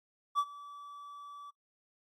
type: tone with ADSR envelope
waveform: triangle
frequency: 1153 Hz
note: D6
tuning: 32 cents flat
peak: -22 dBFS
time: 0.35-1.51 s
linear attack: 38 ms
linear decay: 57 ms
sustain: -21 dB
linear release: 15 ms
effects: noise-tail reverb RT60 0.1 s tail -23 dB re dry + MP3 64 kbps